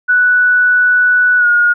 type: tone with pitch glide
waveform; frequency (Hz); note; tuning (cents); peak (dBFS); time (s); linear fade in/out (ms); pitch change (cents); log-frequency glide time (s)
sine; 1480 to 1435.4; F#6 to F6; 0 to +47; -7; 0.08-1.74; 20; -53; 1.38-1.47
effects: none